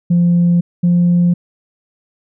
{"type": "tone pair in turn", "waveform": "sine", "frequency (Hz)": [173.5, 174.81], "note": ["F3", "F3"], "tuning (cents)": [-11, 2], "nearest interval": "unison", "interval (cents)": 13, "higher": "second", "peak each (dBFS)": -7, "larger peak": "neither", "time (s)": [[0.1, 0.61], [0.83, 1.34]], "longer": "neither", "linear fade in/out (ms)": 10, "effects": ["tanh soft clip ceiling -6 dBFS"]}